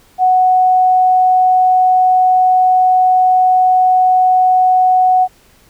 sine tone, 740 Hz, F#5, in tune, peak -7 dBFS, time 0.18-5.28 s, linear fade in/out 50 ms, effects pink hiss -49 dBFS RMS until 5.69 s

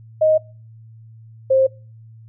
sine tone pair in turn, 625 / 529.8 Hz, D#5 / C5, +8 / +22 cents, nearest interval minor third, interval 286 cents, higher first, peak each -11 dBFS, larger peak neither, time 0.21-0.38 / 1.5-1.67 s, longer neither, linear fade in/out 10 ms, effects noise-tail reverb RT60 0.4 s tail -26 dB re dry + added 112 Hz sine -40 dBFS peak until 2.28 s

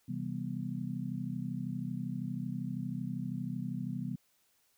sine chord, C major seventh, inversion none, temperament just, 130.81 / 163.52 / 196.22 / 245.3 Hz, C3 / E3 / G3 / B3, 0 / -14 / +2 / -12 cents, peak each -40 / -40 / -40 / -40 dBFS, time 0.08-4.16 s, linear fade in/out 10 ms, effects white hiss -72 dBFS RMS until 4.77 s

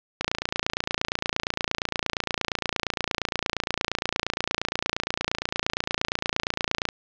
click train, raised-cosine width 0.2 ms, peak -6 dBFS, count 192, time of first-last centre 0.21-6.888 s, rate 28.6 Hz, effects low-pass 5000 Hz 12 dB/octave + 8-bit

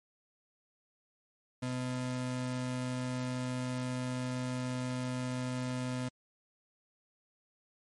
square ring-modulated tone, 189.8 Hz, F#3, 44 cents sharp, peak -31 dBFS, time 1.62-6.09 s, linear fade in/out 10 ms, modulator 63 Hz, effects MP3 48 kbps

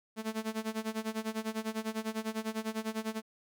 sawtooth tone with tremolo, 220 Hz, A3, in tune, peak -27 dBFS, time 0.16-3.22 s, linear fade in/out 50 ms, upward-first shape sine, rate 10 Hz, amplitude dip 90%, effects none

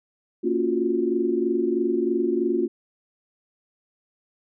sine chord, Gb major seventh, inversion first, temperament just, 231.2 / 277.5 / 346.9 / 370 Hz, Bb3 / Db4 / F4 / Gb4, -14 / +2 / -12 / 0 cents, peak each -28 / -28 / -23 / -26 dBFS, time 0.43-2.68 s, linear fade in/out 20 ms, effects none

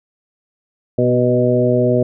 harmonic tone with a mistuned harmonic, 123.47 Hz, B2, in tune, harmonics 1 / 2 / 3 / 4 / 5, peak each -18 / -18 / -18 / -18 / -18 dBFS, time 0.98-2.03 s, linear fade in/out 5 ms, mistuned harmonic 3, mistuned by +19 cents, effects none

